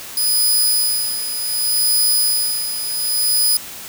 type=tone with tremolo; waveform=10% pulse; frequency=4978 Hz; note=D#8; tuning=in tune; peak=-6 dBFS; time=0.17-3.57 s; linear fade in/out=2 ms; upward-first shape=sine; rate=0.67 Hz; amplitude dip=65%; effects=white hiss -33 dBFS RMS until 3.88 s